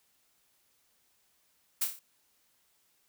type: noise with echo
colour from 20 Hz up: blue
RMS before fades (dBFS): -28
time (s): 1.81-1.85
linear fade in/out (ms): 10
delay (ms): 29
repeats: 5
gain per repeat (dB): -5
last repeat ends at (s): 1.995
effects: white hiss -71 dBFS RMS until 3.08 s

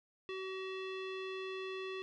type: tone with low-pass filter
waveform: square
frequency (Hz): 379.2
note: F#4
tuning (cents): +43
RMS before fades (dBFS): -42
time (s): 0.29-2.02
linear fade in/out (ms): 0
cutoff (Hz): 3100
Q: 3.3
effects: none

